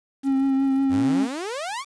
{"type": "tone with vibrato", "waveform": "triangle", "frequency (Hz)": 270, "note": "C#4", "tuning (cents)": -45, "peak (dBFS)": -16, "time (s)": [0.23, 1.28], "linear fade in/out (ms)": 50, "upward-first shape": "triangle", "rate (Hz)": 5.5, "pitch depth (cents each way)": 25}
{"type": "exponential sweep", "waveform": "sawtooth", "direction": "up", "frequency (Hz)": [82.41, 1201], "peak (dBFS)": -24, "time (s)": [0.89, 1.85], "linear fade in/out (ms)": 50}
{"effects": ["resampled to 22050 Hz", "8-bit"]}